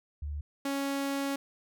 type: tone pair in turn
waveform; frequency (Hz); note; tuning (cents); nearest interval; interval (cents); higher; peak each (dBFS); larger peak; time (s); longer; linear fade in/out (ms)
sine / sawtooth; 73.42 / 277.2; D2 / C#4; 0 / 0; octave + major seventh; 2300; second; -33 / -26; second; 0.22-0.41 / 0.65-1.36; second; 5
effects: none